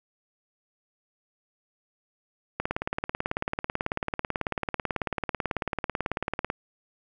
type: click train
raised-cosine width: 0.5 ms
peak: -12 dBFS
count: 72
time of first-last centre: 2.6-6.501 s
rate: 18.2 Hz
effects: none